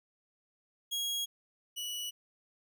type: tone pair in turn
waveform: sawtooth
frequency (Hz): 3300 / 2942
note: G#7 / F#7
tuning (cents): -12 / -11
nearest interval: major second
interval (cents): 199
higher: first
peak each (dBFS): -29 / -33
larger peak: first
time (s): 0.91-1.26 / 1.76-2.11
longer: neither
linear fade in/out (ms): 20
effects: none